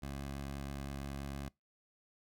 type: tone with vibrato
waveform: 15% pulse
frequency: 69.3 Hz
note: C#2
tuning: in tune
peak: -34 dBFS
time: 0.02-1.49 s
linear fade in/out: 10 ms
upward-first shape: square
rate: 6 Hz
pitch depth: 10 cents each way
effects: noise-tail reverb RT60 0.2 s tail -24 dB re dry